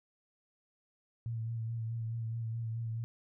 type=tone with vibrato; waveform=sine; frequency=114.1 Hz; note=A#2; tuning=37 cents flat; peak=-34 dBFS; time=1.26-3.04 s; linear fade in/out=0 ms; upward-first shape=sine; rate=4.7 Hz; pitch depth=32 cents each way; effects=none